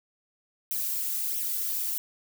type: noise with flanger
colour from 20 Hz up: violet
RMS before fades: -30 dBFS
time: 0.71-1.98 s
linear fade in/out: 0 ms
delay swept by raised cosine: 0.33 to 3.23 ms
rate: 1.5 Hz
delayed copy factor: +0.75
effects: none